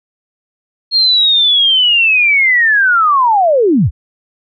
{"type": "linear sweep", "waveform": "sine", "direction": "down", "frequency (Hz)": [4277, 48.2], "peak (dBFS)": -7, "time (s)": [0.91, 3.91], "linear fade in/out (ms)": 50, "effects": []}